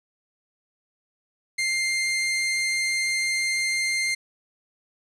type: tone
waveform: sawtooth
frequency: 2102 Hz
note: C7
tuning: 7 cents sharp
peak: -19 dBFS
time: 1.58-4.15 s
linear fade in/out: 10 ms
effects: resampled to 24000 Hz + 9-bit